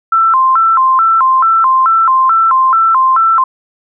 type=tone with vibrato; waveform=sine; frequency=1182 Hz; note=D6; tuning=11 cents sharp; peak=-6 dBFS; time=0.12-3.44 s; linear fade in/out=5 ms; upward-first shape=square; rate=2.3 Hz; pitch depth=210 cents each way; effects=none